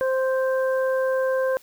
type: harmonic tone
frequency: 523.3 Hz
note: C5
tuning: in tune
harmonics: 1 / 2 / 3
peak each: -20 / -32 / -31 dBFS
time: 0.01-1.57 s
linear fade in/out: 0 ms
effects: white hiss -53 dBFS RMS until 1.62 s